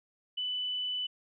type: tone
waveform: sine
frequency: 2990 Hz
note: F#7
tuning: 17 cents sharp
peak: -31 dBFS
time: 0.37-1.07 s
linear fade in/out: 10 ms
effects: none